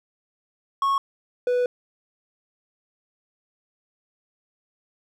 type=tone pair in turn; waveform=triangle; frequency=1100 / 493.4 Hz; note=C#6 / B4; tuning=-14 / -2 cents; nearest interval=octave + major second; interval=1388 cents; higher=first; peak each=-17 dBFS; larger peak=neither; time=0.82-0.98 / 1.47-1.66 s; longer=second; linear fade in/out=2 ms; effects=none